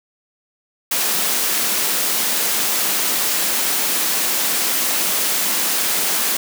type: high-pass noise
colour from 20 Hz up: white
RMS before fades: -19 dBFS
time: 0.91-6.37 s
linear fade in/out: 5 ms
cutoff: 170 Hz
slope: 48 dB/octave
effects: none